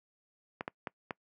clicks, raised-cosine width 0.5 ms, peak -20 dBFS, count 4, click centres 0.609 / 0.679 / 0.872 / 1.108 s, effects noise-tail reverb RT60 0.1 s tail -25 dB re dry + high-pass 150 Hz 12 dB/octave

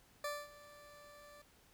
20% pulse tone with ADSR envelope, 586 Hz, D5, 4 cents flat, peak -32 dBFS, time 0.24-1.42 s, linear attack 4 ms, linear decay 230 ms, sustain -19 dB, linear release 5 ms, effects pink hiss -67 dBFS RMS until 1.73 s

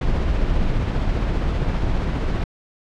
brown noise with tremolo, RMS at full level -19 dBFS, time 0.01-2.44 s, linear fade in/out 5 ms, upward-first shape sine, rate 15 Hz, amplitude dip 25%, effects low-pass 4000 Hz 12 dB/octave

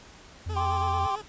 triangle tone, 85.8 Hz, F2, 30 cents flat, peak -27 dBFS, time 0.46-1.07 s, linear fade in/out 10 ms
20% pulse tone with vibrato, 412.9 Hz, G#4, 10 cents flat, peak -32 dBFS, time 0.49-1.22 s, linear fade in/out 10 ms, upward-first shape sine, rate 9 Hz, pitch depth 85 cents each way
triangle chord, G suspended fourth, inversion none, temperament just, 784 / 1045.3 / 1176 Hz, G5 / C6 / D6, 0 / -2 / +2 cents, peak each -26 / -29 / -30 dBFS, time 0.56-1.16 s, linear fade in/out 10 ms
effects pink hiss -50 dBFS RMS until 1.28 s + resampled to 16000 Hz

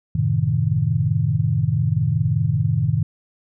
sine chord, F# diminished seventh, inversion none, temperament equal, 92.5 / 110 / 130.81 / 155.56 Hz, F#2 / A2 / C3 / Eb3, 0 / 0 / 0 / 0 cents, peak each -26 / -21 / -22 / -21 dBFS, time 0.15-3.03 s, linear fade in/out 5 ms, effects none

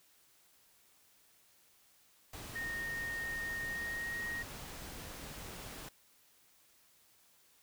pink noise, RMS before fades -47 dBFS, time 2.33-5.89 s, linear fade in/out 5 ms
sine tone with pitch glide, 1848 to 1873.8 Hz, A#6 to A#6, -16 to +8 cents, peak -37 dBFS, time 2.55-4.43 s, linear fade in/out 10 ms, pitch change +24 cents, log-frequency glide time 3.6-4.11 s
effects white hiss -67 dBFS RMS until 7.62 s

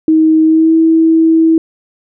sine tone with pitch glide, 316.4 to 324.2 Hz, D#4 to E4, +29 to -29 cents, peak -5 dBFS, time 0.08-1.58 s, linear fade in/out 2 ms, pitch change +42 cents, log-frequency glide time 0.44-0.74 s, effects none

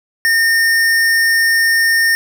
square tone, 1824 Hz, A#6, 38 cents flat, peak -11 dBFS, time 0.25-2.15 s, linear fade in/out 0 ms, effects none

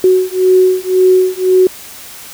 sine beating tone pair, 370 / 371.9 Hz, F#4 / F#4, 0 / +9 cents, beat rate 1.9 Hz, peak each -10 dBFS, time 0.04-1.67 s, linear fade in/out 2 ms, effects white hiss -32 dBFS RMS until 2.33 s

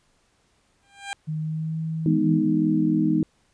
15% pulse tone with exponential growth, 798 Hz, G5, 31 cents sharp, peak -20 dBFS, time 0.83-1.13 s, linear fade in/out 0 ms, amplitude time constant 65 ms
sine tone with pitch glide, 155.56 to 160.3 Hz, D#3 to E3, 0 to -48 cents, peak -25 dBFS, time 1.27-2.47 s, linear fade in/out 20 ms, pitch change +52 cents, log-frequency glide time 1.37-1.79 s
sine chord, E major seventh, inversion none, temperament equal, 164.81 / 207.7 / 246.9 / 311.1 Hz, E3 / G#3 / B3 / D#4, 0 / 0 / 0 / 0 cents, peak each -25 / -25 / -26 / -21 dBFS, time 2.06-3.23 s, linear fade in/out 2 ms
effects pink hiss -65 dBFS RMS until 3.53 s + resampled to 22050 Hz

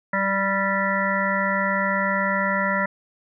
harmonic tone with a mistuned harmonic, 196 Hz, G3, in tune, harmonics 1 / 3 / 5 / 7 / 9 / 10, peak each -27 / -27 / -27 / -27 / -27 / -27 dBFS, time 0.13-2.86 s, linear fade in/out 5 ms, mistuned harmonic 1, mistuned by -20 cents, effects none

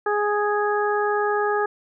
harmonic tone, 415.3 Hz, G#4, in tune, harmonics 1 / 2 / 3 / 4, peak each -22 / -25 / -27 / -28 dBFS, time 0.06-1.66 s, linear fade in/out 5 ms, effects none

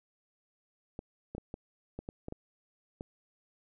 clicks, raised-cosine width 2 ms, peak -26 dBFS, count 9, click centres 0.991 / 1.35 / 1.381 / 1.541 / 1.99 / 2.089 / 2.284 / 2.324 / 3.009 s, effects none

